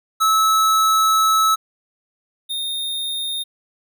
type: tone pair in turn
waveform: square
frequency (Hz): 1300 / 3677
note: E6 / A#7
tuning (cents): -24 / -24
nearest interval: octave + tritone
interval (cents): 1800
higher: second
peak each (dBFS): -14 / -23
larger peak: first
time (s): 0.2-1.56 / 2.49-3.44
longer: first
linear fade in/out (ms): 20
effects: none